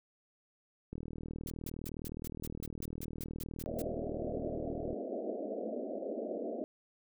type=click train; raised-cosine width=3 ms; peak=-29 dBFS; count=159; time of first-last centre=0.93-4.93 s; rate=39.5 Hz
type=noise bursts; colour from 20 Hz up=blue; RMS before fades=-45 dBFS; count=13; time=1.47-3.819 s; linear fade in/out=2 ms; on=33 ms; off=160 ms
type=band-pass noise; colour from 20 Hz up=white; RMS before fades=-39 dBFS; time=3.66-6.64 s; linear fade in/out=0 ms; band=210 to 680 Hz; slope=96 dB/octave
effects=none